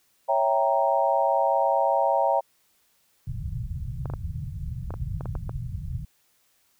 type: chord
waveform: sine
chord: C# diminished seventh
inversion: none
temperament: equal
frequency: 554.4 / 659.3 / 784 / 932.3 Hz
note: C#5 / E5 / G5 / Bb5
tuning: 0 / 0 / 0 / 0 cents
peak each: -25 dBFS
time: 0.28-2.41 s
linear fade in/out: 20 ms
type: low-pass noise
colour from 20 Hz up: white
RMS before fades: -32 dBFS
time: 3.27-6.05 s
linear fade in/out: 5 ms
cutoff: 150 Hz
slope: 48 dB/octave
type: clicks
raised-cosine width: 1 ms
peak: -22 dBFS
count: 9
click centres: 4.057 / 4.1 / 4.137 / 4.906 / 4.94 / 5.209 / 5.257 / 5.353 / 5.494 s
effects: white hiss -66 dBFS RMS until 6.79 s